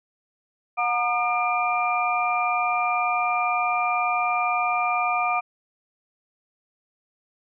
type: tone cluster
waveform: sine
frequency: 723 / 936 / 1215 / 2383 Hz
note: F#5 / A#5 / D#6 / D7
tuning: -40 / +7 / -42 / +25 cents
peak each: -24 / -32 / -25 / -27 dBFS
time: 0.77-5.41 s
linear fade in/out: 20 ms
effects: none